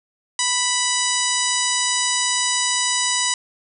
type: harmonic tone with a mistuned harmonic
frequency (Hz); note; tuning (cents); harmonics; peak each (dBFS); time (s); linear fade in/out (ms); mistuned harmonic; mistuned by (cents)
987.8; B5; 0; 1 / 2 / 3 / 4 / 5 / 6 / 7 / 8 / 9; -27 / -27 / -27 / -27 / -27 / -27 / -27 / -27 / -27; 0.39-3.34; 2; 4; -20
effects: none